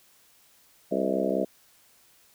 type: harmonic tone with a mistuned harmonic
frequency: 65.41 Hz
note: C2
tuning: in tune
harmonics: 3 / 4 / 5 / 6 / 7 / 8 / 9 / 10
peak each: -32 / -32 / -32 / -32 / -32 / -32 / -32 / -32 dBFS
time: 0.91-1.45 s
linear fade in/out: 10 ms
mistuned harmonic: 9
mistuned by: +52 cents
effects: white hiss -60 dBFS RMS until 2.34 s